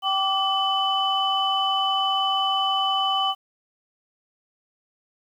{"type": "tone cluster", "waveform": "sine", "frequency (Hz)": [775, 1164, 3005], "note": ["G5", "D6", "F#7"], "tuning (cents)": [-20, -16, 26], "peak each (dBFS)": [-24, -25, -23], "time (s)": [0.02, 3.35], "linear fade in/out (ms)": 50, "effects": ["tanh soft clip ceiling -11 dBFS", "9-bit"]}